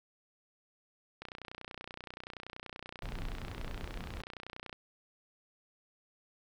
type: click train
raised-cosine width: 0.3 ms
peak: -27 dBFS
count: 108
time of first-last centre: 1.22-4.728 s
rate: 30.5 Hz
type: noise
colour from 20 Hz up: brown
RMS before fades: -41 dBFS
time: 3.02-4.22 s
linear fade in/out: 5 ms
effects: none